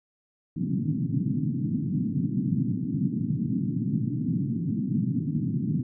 pink band-pass noise, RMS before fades -27 dBFS, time 0.56-5.83 s, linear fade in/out 5 ms, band 120 to 280 Hz, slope 48 dB/octave, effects none

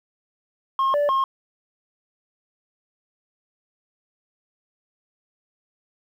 sine tone with pitch steps, 1074 / 582 / 1073 Hz, C6 / D5 / C6, +45 / -16 / +43 cents, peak -15 dBFS, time 0.79-1.24 s, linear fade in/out 2 ms, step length 150 ms, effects tanh soft clip ceiling -17 dBFS + 9-bit

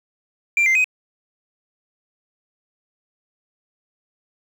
sine tone with pitch steps, 2366 / 2087 / 2514 Hz, D7 / C7 / D#7, +12 / -5 / +17 cents, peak -11 dBFS, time 0.57-0.843 s, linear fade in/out 2 ms, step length 91 ms, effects tanh soft clip ceiling -13 dBFS + 7-bit

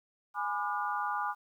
sine chord, G# diminished seventh, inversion none, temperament just, 830.6 / 996.7 / 1196.1 / 1435.3 Hz, G#5 / B5 / D6 / F6, 0 / +16 / +31 / +47 cents, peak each -35 / -37 / -35 / -38 dBFS, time 0.34-1.35 s, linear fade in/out 50 ms, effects 11-bit

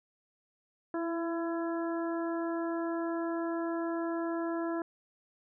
harmonic tone with a mistuned harmonic, 335.8 Hz, E4, 32 cents sharp, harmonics 1 / 2 / 3 / 4 / 5, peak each -32 / -38 / -42 / -44 / -46 dBFS, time 0.94-4.82 s, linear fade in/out 2 ms, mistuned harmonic 1, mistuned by -17 cents, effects none

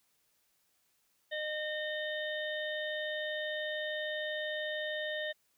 harmonic tone, 611 Hz, D#5, 32 cents flat, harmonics 1 / 3 / 5 / 6, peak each -37 / -38 / -45 / -43 dBFS, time 1.31-5.33 s, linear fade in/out 20 ms, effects white hiss -74 dBFS RMS until 5.57 s

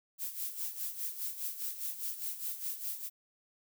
violet noise with tremolo, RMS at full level -36 dBFS, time 0.18-3.1 s, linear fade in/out 50 ms, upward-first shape sine, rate 4.9 Hz, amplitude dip 70%, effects none

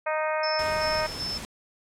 harmonic tone, 310.2 Hz, D#4, 5 cents flat, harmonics 2 / 3 / 4 / 5 / 6 / 7 / 8, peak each -27 / -31 / -33 / -35 / -37 / -38 / -39 dBFS, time 0.06-1.07 s, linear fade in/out 10 ms
sine tone with tremolo, 5274 Hz, E8, in tune, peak -29 dBFS, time 0.43-1.38 s, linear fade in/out 5 ms, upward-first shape square, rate 2.6 Hz, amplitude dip 55%
pink noise, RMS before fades -37 dBFS, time 0.59-1.45 s, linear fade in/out 0 ms
effects low-pass 10000 Hz 12 dB/octave

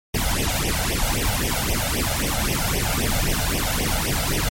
pink noise with flanger, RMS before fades -22 dBFS, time 0.14-4.49 s, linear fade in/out 5 ms, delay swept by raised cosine 0.34 to 1.44 ms, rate 3.8 Hz, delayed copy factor +0.95, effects MP3 64 kbps

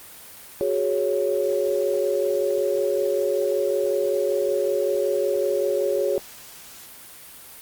sine chord, F# suspended second, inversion none, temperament equal, 370 / 415.3 / 554.4 Hz, F#4 / G#4 / C#5, 0 / 0 / 0 cents, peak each -26 / -24 / -23 dBFS, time 0.61-6.18 s, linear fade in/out 0 ms, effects white hiss -43 dBFS RMS until 7.61 s + Opus 32 kbps

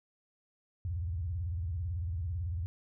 sine tone with vibrato, 84.8 Hz, E2, 50 cents sharp, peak -32 dBFS, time 0.85-2.66 s, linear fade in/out 0 ms, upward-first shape square, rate 18 Hz, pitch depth 200 cents each way, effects none

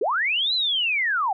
sine linear two-way sweep, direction up then down, 346.7 to 4104 to 722 Hz, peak -20 dBFS, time 0.01-1.33 s, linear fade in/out 5 ms, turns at 0.54 s, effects none

